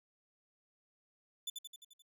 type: tone with echo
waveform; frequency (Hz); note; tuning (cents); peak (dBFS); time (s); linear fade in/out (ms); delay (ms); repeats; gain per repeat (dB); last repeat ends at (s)
sawtooth; 3498; A7; -11; -34; 1.47-1.5; 5; 87; 6; -4; 2.022
effects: none